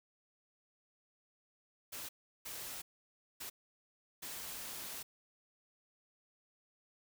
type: noise bursts at uneven times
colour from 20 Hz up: white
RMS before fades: -45 dBFS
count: 4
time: 1.92-2.09 / 2.45-2.82 / 3.4-3.5 / 4.22-5.03 s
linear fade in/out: 10 ms
effects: none